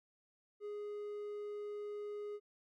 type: tone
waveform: triangle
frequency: 414.9 Hz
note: G#4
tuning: 2 cents flat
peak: -39 dBFS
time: 0.6-2.4 s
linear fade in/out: 50 ms
effects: none